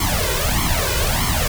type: noise with flanger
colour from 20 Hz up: pink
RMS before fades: -19 dBFS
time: 0-1.48 s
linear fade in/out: 5 ms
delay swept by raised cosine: 0.93 to 2.03 ms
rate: 1.6 Hz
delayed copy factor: +0.85
effects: none